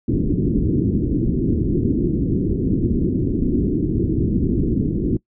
white low-pass noise, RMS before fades -19 dBFS, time 0.08-5.17 s, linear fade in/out 5 ms, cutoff 360 Hz, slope 48 dB/octave, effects noise-tail reverb RT60 0.1 s tail -23 dB re dry

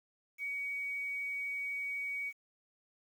sine tone with quantisation, 2254 Hz, C#7, 28 cents sharp, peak -35 dBFS, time 0.38-2.33 s, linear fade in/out 50 ms, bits 10, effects none

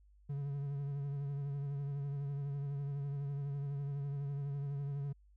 triangle tone with vibrato, 141 Hz, C#3, 30 cents sharp, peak -34 dBFS, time 0.29-5.13 s, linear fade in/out 10 ms, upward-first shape triangle, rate 12 Hz, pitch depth 45 cents each way, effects added 50 Hz sine -61 dBFS peak until 5.36 s

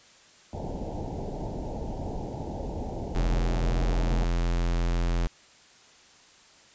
pink low-pass noise, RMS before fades -34 dBFS, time 0.53-4.25 s, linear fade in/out 2 ms, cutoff 900 Hz, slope 96 dB/octave
square tone, 42.92 Hz, F1, 29 cents flat, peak -24 dBFS, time 3.15-5.27 s, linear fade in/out 0 ms
effects white hiss -55 dBFS RMS until 6.74 s + resampled to 16000 Hz

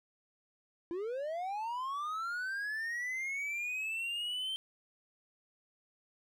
triangle linear sweep, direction up, 329.3 to 3136 Hz, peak -33 dBFS, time 0.91-4.56 s, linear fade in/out 0 ms, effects none

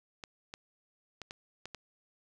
clicks, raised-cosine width 0.2 ms, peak -25 dBFS, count 6, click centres 0.238 / 0.539 / 1.217 / 1.309 / 1.656 / 1.747 s, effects none

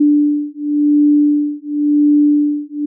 sine beating tone pair, 293.7 / 294.63 Hz, D4 / D4, 0 / +6 cents, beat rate 0.93 Hz, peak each -13 dBFS, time 0-2.86 s, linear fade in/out 10 ms, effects none

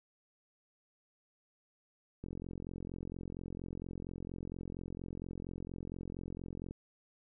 click train, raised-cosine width 3 ms, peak -30 dBFS, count 199, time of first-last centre 2.24-6.71 s, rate 44.3 Hz, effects none

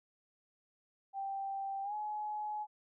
sine tone with pitch glide, 784 to 845.1 Hz, G5 to G#5, 0 to +30 cents, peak -36 dBFS, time 1.13-2.67 s, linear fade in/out 50 ms, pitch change +130 cents, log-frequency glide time 1.83-1.94 s, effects none

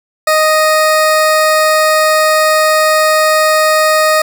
20% pulse tone, 622.3 Hz, D#5, in tune, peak -3 dBFS, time 0.27-4.22 s, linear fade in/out 5 ms, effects none

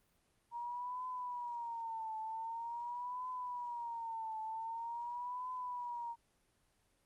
sine tone with vibrato, 941 Hz, A#5, 16 cents sharp, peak -39 dBFS, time 0.51-6.16 s, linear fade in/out 50 ms, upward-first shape triangle, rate 0.45 Hz, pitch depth 130 cents each way, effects pink hiss -75 dBFS RMS until 7.05 s + Opus 32 kbps

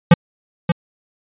square tone with echo, 171.1 Hz, F3, 35 cents flat, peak -4 dBFS, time 0.11-0.14 s, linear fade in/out 5 ms, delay 580 ms, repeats 1, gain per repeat -8 dB, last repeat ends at 0.72 s, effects resampled to 8000 Hz

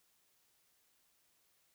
silence, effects white hiss -74 dBFS RMS until 1.74 s

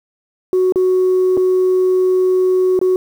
sine tone with dropouts, 370 Hz, F#4, in tune, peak -9 dBFS, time 0.53-2.96 s, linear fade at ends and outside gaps 1 ms, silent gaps 0.723-0.758 / 1.369-1.374 / 2.791-2.814 s, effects tanh soft clip ceiling -8 dBFS + 7-bit

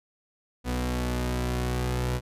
sawtooth tone pair together, 61.83 / 123.5 Hz, B1 / B2, +3 / 0 cents, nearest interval octave, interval 1197 cents, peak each -24 dBFS, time 0.64-2.21 s, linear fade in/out 50 ms, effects resampled to 32000 Hz

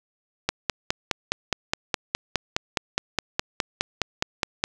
click train, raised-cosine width 0.2 ms, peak -4 dBFS, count 21, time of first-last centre 0.49-4.639 s, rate 4.82 Hz, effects none

